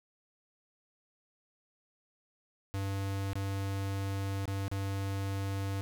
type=tone with dropouts; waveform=square; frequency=98 Hz; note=G2; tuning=in tune; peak=-33 dBFS; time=2.74-5.81 s; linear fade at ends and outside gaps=0 ms; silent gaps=3.332-3.355 / 4.455-4.478 / 4.681-4.715 s; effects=none